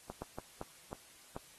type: slowing click train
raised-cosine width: 1 ms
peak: -27 dBFS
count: 6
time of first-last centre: 0.1-1.365 s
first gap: 120 ms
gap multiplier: 1.38
effects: white hiss -59 dBFS RMS until 1.58 s + AAC 32 kbps